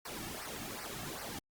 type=noise with flanger; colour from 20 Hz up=pink; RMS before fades=-43 dBFS; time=0.05-1.39 s; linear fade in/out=5 ms; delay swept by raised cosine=0.28 to 2.08 ms; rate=2.6 Hz; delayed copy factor=-0.75; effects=Opus 48 kbps